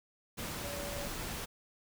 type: tone in noise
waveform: sine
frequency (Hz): 572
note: D5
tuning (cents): -46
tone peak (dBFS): -42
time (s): 0.63-1.08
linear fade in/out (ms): 20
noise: pink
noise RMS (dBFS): -40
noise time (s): 0.37-1.46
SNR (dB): -5
effects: none